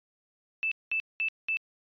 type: tone bursts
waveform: sine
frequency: 2638 Hz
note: E7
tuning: 1 cent sharp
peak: -26 dBFS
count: 4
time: 0.63-1.57 s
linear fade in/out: 0 ms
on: 85 ms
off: 200 ms
effects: resampled to 11025 Hz